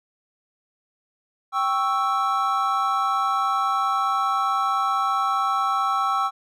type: chord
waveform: triangle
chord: C# diminished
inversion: second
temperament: equal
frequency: 784 / 1108.7 / 1318.5 Hz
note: G5 / C#6 / E6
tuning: 0 / 0 / 0 cents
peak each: -24 / -23 / -21 dBFS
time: 1.52-6.31 s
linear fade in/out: 50 ms
effects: none